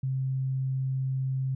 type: tone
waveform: sine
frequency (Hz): 132.3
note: C3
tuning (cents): +20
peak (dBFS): -26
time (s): 0.03-1.55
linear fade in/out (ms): 5
effects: none